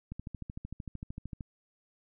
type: click train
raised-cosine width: 5 ms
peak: -27 dBFS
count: 18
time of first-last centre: 0.12-1.408 s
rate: 13.2 Hz
effects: none